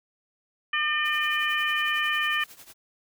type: harmonic tone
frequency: 603 Hz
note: D5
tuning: 46 cents sharp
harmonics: 2 / 3 / 4 / 5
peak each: -30 / -26 / -30 / -30 dBFS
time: 0.73-2.44 s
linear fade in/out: 5 ms
type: noise with tremolo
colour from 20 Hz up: white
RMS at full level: -45 dBFS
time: 1.04-2.74 s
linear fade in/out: 20 ms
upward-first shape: triangle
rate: 11 Hz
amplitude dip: 85%
effects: none